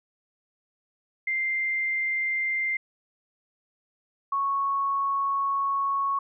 sine tone pair in turn, 2093 / 1105.8 Hz, C7 / C#6, 0 / -5 cents, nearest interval major seventh, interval 1105 cents, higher first, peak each -24 / -23 dBFS, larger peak second, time 1.27-2.77 / 4.32-6.19 s, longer second, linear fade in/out 5 ms, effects none

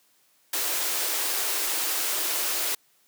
white high-pass noise, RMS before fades -27 dBFS, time 0.53-2.75 s, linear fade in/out 5 ms, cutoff 290 Hz, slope 96 dB/octave, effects white hiss -64 dBFS RMS until 3.07 s + high-pass 150 Hz 12 dB/octave

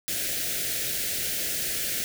white band-stop noise, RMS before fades -29 dBFS, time 0.08-2.04 s, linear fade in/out 0 ms, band 670 to 1500 Hz, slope 48 dB/octave, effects none

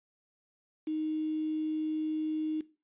sine tone with quantisation, 311.1 Hz, D#4, in tune, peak -30 dBFS, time 0.87-2.61 s, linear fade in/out 5 ms, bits 8, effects noise-tail reverb RT60 0.3 s tail -17 dB re dry + resampled to 8000 Hz

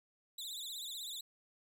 sawtooth tone with vibrato, 3729 Hz, A#7, in tune, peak -39 dBFS, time 0.38-1.21 s, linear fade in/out 5 ms, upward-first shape triangle, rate 16 Hz, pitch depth 170 cents each way, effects none

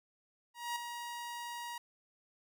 sawtooth tone with ADSR envelope, 951 Hz, A#5, 34 cents sharp, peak -30 dBFS, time 0.54-1.78 s, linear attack 220 ms, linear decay 4 ms, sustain -7 dB, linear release 4 ms, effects none

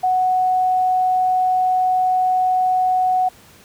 sine tone, 740 Hz, F#5, in tune, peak -14 dBFS, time 0.03-3.29 s, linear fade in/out 10 ms, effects pink hiss -47 dBFS RMS until 3.64 s + high-pass 60 Hz 12 dB/octave

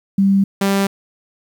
sine / sawtooth tone pair in turn, 196 / 196.91 Hz, G3 / G3, 0 / +8 cents, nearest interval unison, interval 8 cents, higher second, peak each -10 dBFS, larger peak neither, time 0.18-0.44 / 0.61-0.87 s, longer neither, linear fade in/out 5 ms, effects 8-bit

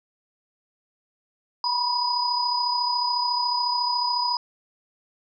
sine tone cluster, 966 / 1000 / 4967 Hz, B5 / B5 / D#8, -39 / +21 / -4 cents, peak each -25 / -29 / -25 dBFS, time 1.64-4.37 s, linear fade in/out 2 ms, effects none

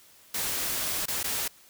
white noise with dropouts, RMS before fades -30 dBFS, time 0.34-1.48 s, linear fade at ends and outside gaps 5 ms, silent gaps 1.058-1.081 / 1.231-1.241 s, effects white hiss -56 dBFS RMS until 1.69 s

